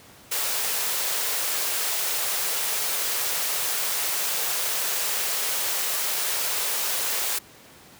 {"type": "high-pass noise", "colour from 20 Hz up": "white", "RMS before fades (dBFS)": -26, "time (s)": [0.31, 7.39], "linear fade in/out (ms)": 10, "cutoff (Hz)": 380, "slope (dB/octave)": 48, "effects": ["pink hiss -49 dBFS RMS until 7.99 s", "high-pass 100 Hz 12 dB/octave"]}